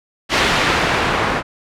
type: noise with low-pass filter sweep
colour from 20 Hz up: white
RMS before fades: -17 dBFS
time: 0.29-1.43 s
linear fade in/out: 50 ms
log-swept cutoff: 3000 to 1400 Hz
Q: 0.75
effects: none